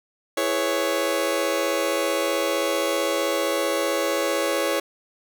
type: chord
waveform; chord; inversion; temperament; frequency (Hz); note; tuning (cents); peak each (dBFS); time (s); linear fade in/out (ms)
sawtooth; C# minor seventh; first; just; 332.6 / 415.8 / 498.9 / 554.4; E4 / G#4 / B4 / C#5; +16 / +2 / +17 / 0; -24 / -25 / -25 / -20; 0.37-4.8; 5
effects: none